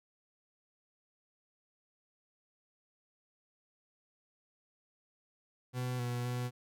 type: tone with pitch steps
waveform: 40% pulse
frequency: 125.4 / 121.9 / 123.5 Hz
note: B2 / B2 / B2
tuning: +27 / -22 / 0 cents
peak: -33 dBFS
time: 5.73-6.51 s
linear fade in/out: 50 ms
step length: 260 ms
effects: none